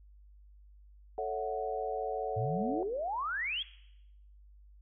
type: chord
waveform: sine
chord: F# minor seventh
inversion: first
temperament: equal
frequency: 440 / 554.4 / 659.3 / 740 Hz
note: A4 / C#5 / E5 / F#5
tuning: 0 / 0 / 0 / 0 cents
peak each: -36 / -39 / -39 / -36 dBFS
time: 1.18-2.83 s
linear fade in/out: 2 ms
type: exponential sweep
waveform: sine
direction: up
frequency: 101.9 to 3426 Hz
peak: -32 dBFS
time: 2.36-3.63 s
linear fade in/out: 10 ms
effects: noise-tail reverb RT60 0.8 s tail -17 dB re dry + added 50 Hz sine -54 dBFS peak until 4.81 s